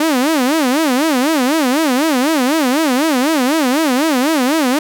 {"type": "tone with vibrato", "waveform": "sawtooth", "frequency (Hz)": 283.2, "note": "C#4", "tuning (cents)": 37, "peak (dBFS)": -8, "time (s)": [0, 4.79], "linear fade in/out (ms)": 5, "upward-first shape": "sine", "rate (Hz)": 4, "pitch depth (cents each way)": 250, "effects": []}